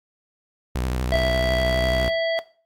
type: tone with vibrato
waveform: sawtooth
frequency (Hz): 62.8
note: B1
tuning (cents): +30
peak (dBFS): -19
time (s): 0.75-2.09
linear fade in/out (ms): 5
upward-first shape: triangle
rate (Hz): 12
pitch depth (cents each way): 110
type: harmonic tone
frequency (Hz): 659.3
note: E5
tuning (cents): 0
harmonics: 1 / 3 / 5 / 7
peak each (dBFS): -19 / -29 / -33 / -36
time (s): 1.12-2.39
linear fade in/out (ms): 0
effects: noise-tail reverb RT60 0.4 s tail -18 dB re dry + AAC 64 kbps